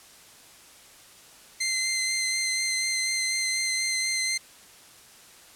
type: tone with vibrato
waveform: 15% pulse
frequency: 2074 Hz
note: C7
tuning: 16 cents flat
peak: -18 dBFS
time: 1.6-4.38 s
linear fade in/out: 10 ms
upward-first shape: sine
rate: 4.1 Hz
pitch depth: 13 cents each way
effects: white hiss -51 dBFS RMS until 5.55 s + low-pass 11000 Hz 12 dB/octave